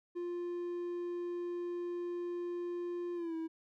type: tone with pitch glide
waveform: triangle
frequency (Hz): 350 to 324.7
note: F4 to E4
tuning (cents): +4 to -26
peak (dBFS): -34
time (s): 0.15-3.48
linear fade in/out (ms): 20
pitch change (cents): -130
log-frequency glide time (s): 3.15-3.35
effects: none